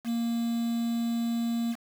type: tone with quantisation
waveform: triangle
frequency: 233.1 Hz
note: A#3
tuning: in tune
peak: -24 dBFS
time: 0.04-1.76 s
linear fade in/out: 50 ms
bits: 7
effects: none